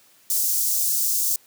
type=high-pass noise; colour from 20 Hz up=white; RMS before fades=-22 dBFS; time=0.3-1.36 s; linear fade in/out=2 ms; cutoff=5600 Hz; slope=24 dB/octave; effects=white hiss -56 dBFS RMS until 1.46 s + high-pass 100 Hz 12 dB/octave